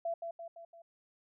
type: tone with echo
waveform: sine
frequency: 673 Hz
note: E5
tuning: 36 cents sharp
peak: -32 dBFS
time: 0.05-0.14 s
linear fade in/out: 5 ms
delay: 170 ms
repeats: 4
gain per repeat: -5 dB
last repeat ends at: 0.82 s
effects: none